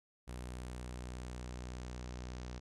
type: tone with low-pass filter sweep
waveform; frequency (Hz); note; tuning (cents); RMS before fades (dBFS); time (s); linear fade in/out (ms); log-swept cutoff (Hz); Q
sawtooth; 61.74; B1; 0; -45; 0.27-2.6; 20; 9800 to 6000; 1.9
effects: none